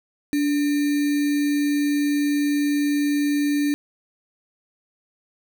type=tone with sample-and-hold; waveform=sine; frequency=290 Hz; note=D4; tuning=22 cents flat; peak=-18 dBFS; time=0.33-3.74 s; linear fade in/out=0 ms; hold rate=2100 Hz; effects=none

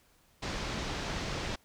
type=low-pass noise; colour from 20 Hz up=pink; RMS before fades=-36 dBFS; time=0.42-1.56 s; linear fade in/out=10 ms; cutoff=6000 Hz; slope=24 dB/octave; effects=pink hiss -66 dBFS RMS until 1.64 s

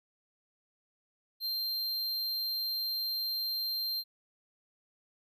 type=tone; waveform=square; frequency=4165 Hz; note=C8; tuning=9 cents flat; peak=-32 dBFS; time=1.4-4.04 s; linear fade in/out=50 ms; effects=none

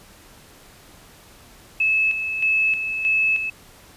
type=tone with tremolo; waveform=sine; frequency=2600 Hz; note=E7; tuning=24 cents flat; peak=-16 dBFS; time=1.8-3.5 s; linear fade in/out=5 ms; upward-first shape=square; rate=1.6 Hz; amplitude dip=55%; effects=pink hiss -48 dBFS RMS until 3.96 s + resampled to 32000 Hz

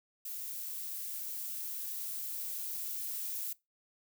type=noise with level ramp; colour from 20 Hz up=violet; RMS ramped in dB=-41 to -38 dBFS; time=0.25-3.53 s; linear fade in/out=5 ms; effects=noise-tail reverb RT60 0.2 s tail -21 dB re dry

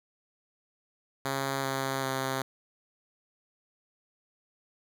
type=tone with pitch steps; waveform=5% pulse; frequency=136.3 / 134.66 / 133.03 Hz; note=C#3 / C#3 / C3; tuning=-29 / -50 / +29 cents; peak=-18 dBFS; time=1.25-2.42 s; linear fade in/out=2 ms; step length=390 ms; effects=none

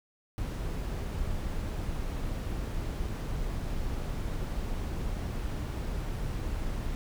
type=noise; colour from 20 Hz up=brown; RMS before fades=-33 dBFS; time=0.38-6.95 s; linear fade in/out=0 ms; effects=none

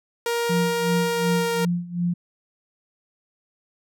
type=tone with pitch glide; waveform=sawtooth; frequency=470 to 466.2 Hz; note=A#4 to A#4; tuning=+14 to 0 cents; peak=-18 dBFS; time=0.26-1.65 s; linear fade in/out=2 ms; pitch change=-14 cents; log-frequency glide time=1.07-1.52 s
type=tone with tremolo; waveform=sine; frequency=174.61 Hz; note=F3; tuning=in tune; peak=-19 dBFS; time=0.49-2.14 s; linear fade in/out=10 ms; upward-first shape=sine; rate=2.7 Hz; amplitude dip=85%
effects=none

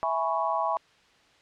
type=chord; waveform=sine; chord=C# minor seventh; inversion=first; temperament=equal; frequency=659.3 / 830.6 / 987.8 / 1108.7 Hz; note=E5 / G#5 / B5 / C#6; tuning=0 / 0 / 0 / 0 cents; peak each=-30 dBFS; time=0.03-0.77 s; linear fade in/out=0 ms; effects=white hiss -60 dBFS RMS until 1.41 s + low-pass 4000 Hz 12 dB/octave

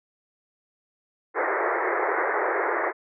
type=band-pass noise; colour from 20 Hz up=pink; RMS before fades=-25 dBFS; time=1.34-2.93 s; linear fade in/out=50 ms; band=340 to 2100 Hz; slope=96 dB/octave; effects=none

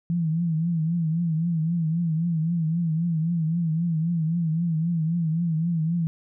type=tone with vibrato; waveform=sine; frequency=164.81 Hz; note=E3; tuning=in tune; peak=-21 dBFS; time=0.1-6.07 s; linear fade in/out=0 ms; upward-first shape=triangle; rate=3.8 Hz; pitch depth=110 cents each way; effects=none

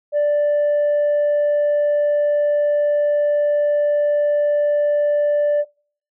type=tone; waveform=sine; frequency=587.3 Hz; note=D5; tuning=in tune; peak=-12 dBFS; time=0.12-5.65 s; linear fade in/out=50 ms; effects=noise-tail reverb RT60 0.5 s tail -26 dB re dry + tanh soft clip ceiling -13 dBFS

